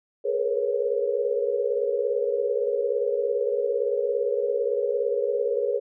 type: tone cluster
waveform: sine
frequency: 416.6 / 468 / 485.6 / 549 Hz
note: G#4 / A#4 / B4 / C#5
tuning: +5 / +7 / -29 / -17 cents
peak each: -27 / -29 / -27 / -28 dBFS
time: 0.24-5.8 s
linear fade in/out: 20 ms
effects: none

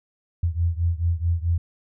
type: beating tone pair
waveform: sine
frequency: 83.2 / 87.8 Hz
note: E2 / F2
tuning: +17 / +10 cents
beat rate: 4.6 Hz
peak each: -22 / -24 dBFS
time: 0.43-1.58 s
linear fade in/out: 5 ms
effects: none

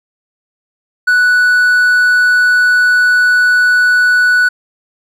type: tone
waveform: triangle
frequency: 1480 Hz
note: F#6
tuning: in tune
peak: -5 dBFS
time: 1.07-4.49 s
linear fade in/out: 10 ms
effects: none

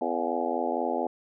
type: harmonic tone with a mistuned harmonic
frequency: 84.3 Hz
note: E2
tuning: 39 cents sharp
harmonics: 3 / 4 / 5 / 6 / 7 / 8 / 9 / 10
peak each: -34 / -34 / -34 / -34 / -34 / -34 / -34 / -34 dBFS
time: 0.01-1.07 s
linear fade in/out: 5 ms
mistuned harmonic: 8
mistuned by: +57 cents
effects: none

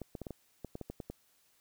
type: clicks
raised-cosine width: 2 ms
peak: -27 dBFS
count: 11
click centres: 0.017 / 0.152 / 0.217 / 0.268 / 0.307 / 0.647 / 0.754 / 0.813 / 0.9 / 1.002 / 1.1 s
effects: white hiss -70 dBFS RMS until 1.6 s

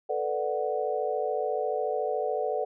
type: chord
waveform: sine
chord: B minor seventh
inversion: third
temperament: equal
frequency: 440 / 493.9 / 587.3 / 740 Hz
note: A4 / B4 / D5 / F#5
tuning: 0 / 0 / 0 / 0 cents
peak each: -31 / -32 / -32 / -32 dBFS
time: 0.09-2.65 s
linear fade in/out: 10 ms
effects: none

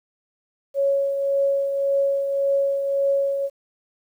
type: tone with tremolo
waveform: sine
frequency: 554.4 Hz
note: C#5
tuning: in tune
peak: -16 dBFS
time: 0.74-3.5 s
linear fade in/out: 50 ms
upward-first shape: triangle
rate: 1.8 Hz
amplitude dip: 50%
effects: 9-bit

